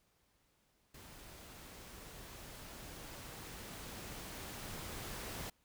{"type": "noise with level ramp", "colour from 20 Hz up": "pink", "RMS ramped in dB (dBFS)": [-55, -44], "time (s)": [0.94, 5.5], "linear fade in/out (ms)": 5, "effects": ["pink hiss -75 dBFS RMS until 5.64 s"]}